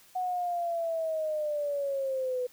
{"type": "linear sweep", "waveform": "sine", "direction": "down", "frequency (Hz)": [740, 493.9], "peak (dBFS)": -28, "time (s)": [0.15, 2.47], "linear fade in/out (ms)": 10, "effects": ["white hiss -58 dBFS RMS until 2.52 s"]}